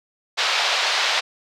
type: band-pass noise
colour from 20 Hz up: white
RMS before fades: -21 dBFS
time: 0.37-1.21 s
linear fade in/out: 20 ms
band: 570 to 4600 Hz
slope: 24 dB/octave
effects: none